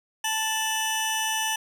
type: tone pair together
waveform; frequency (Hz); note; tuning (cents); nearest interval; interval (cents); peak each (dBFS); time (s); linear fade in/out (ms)
20% pulse; 879.1 / 2960; A5 / F#7; -2 / 0; octave + major sixth; 2102; -22 / -23; 0.24-1.56; 5
effects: none